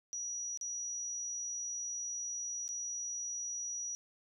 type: tone with dropouts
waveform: sine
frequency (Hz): 5820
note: F#8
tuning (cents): -29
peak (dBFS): -37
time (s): 0.13-3.95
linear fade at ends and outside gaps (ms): 0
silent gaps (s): 0.574-0.612 / 2.679-2.689
effects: none